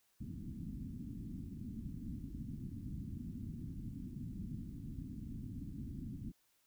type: low-pass noise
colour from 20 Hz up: white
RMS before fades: -45 dBFS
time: 0.2-6.32 s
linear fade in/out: 10 ms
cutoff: 270 Hz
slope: 48 dB/octave
effects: white hiss -75 dBFS RMS until 6.66 s